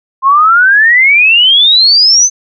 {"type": "exponential sweep", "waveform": "sine", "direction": "up", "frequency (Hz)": [1046.5, 6272], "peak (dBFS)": -3, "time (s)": [0.22, 2.3], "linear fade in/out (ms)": 50, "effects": []}